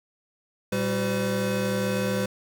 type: tone cluster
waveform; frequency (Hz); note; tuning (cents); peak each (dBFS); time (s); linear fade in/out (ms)
square; 115.2 / 195.2 / 378.6 / 508; A#2 / G3 / F#4 / B4; -20 / -7 / +40 / +49; -33 / -28 / -34 / -29; 0.72-2.26; 5
effects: none